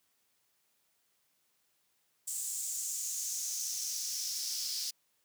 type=noise with high-pass filter sweep; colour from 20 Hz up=pink; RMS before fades=-37 dBFS; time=2.27-4.91 s; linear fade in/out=10 ms; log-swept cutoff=7800 to 4900 Hz; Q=4; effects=white hiss -75 dBFS RMS until 5.24 s + high-pass 80 Hz 12 dB/octave